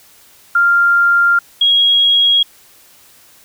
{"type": "tone pair in turn", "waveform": "sine", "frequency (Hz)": [1394, 3297], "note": ["F6", "G#7"], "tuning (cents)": [-4, -13], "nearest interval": "octave + minor third", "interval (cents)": 1491, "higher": "second", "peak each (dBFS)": -8, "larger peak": "neither", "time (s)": [[0.55, 1.39], [1.61, 2.43]], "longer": "first", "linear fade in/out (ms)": 5, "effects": ["white hiss -46 dBFS RMS until 3.44 s"]}